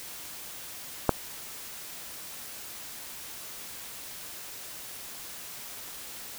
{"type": "click", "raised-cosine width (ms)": 1, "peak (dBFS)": -5, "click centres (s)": 1.093, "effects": ["white hiss -42 dBFS RMS until 6.38 s"]}